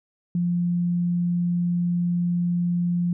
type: tone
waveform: sine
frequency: 174.61 Hz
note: F3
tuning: in tune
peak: -20 dBFS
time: 0.35-3.13 s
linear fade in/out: 2 ms
effects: none